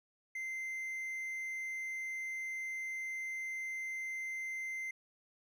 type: tone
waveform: triangle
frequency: 2079 Hz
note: C7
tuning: 12 cents flat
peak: -36 dBFS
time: 0.35-4.91 s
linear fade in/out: 5 ms
effects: none